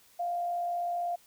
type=tone with frequency modulation; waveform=sine; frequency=698.5 Hz; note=F5; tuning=in tune; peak=-29 dBFS; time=0.19-1.16 s; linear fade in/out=10 ms; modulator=55.6 Hz; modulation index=0.26; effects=white hiss -61 dBFS RMS until 1.26 s